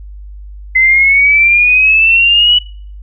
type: exponential sweep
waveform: sine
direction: up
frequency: 2046 to 2960 Hz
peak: -5 dBFS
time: 0.75-2.59 s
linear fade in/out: 10 ms
effects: noise-tail reverb RT60 0.5 s tail -24 dB re dry + added 50 Hz sine -27 dBFS peak until 3.02 s